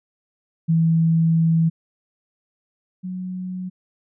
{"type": "tone pair in turn", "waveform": "sine", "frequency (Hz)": [163.7, 183.75], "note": ["E3", "F#3"], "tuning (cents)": [-12, -12], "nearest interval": "major second", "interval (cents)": 200, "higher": "second", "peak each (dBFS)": [-14, -26], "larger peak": "first", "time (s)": [[0.68, 1.7], [3.03, 3.7]], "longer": "first", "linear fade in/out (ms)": 20, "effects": []}